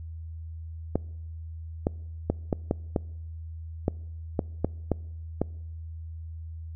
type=clicks; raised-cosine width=2 ms; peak=-10 dBFS; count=11; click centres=0.956 / 1.869 / 2.3 / 2.528 / 2.711 / 2.962 / 3.881 / 4.392 / 4.646 / 4.917 / 5.416 s; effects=noise-tail reverb RT60 0.9 s tail -25 dB re dry + added 81 Hz sine -36 dBFS peak until 6.75 s